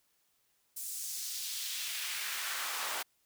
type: noise with high-pass filter sweep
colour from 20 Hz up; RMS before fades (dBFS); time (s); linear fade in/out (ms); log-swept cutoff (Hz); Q
pink; -38; 0.76-3.03; 10; 8800 to 840; 1.2
effects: white hiss -74 dBFS RMS until 3.25 s